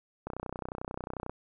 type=click train; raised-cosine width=1 ms; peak=-22 dBFS; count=33; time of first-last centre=0.27-1.296 s; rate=31.2 Hz; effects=none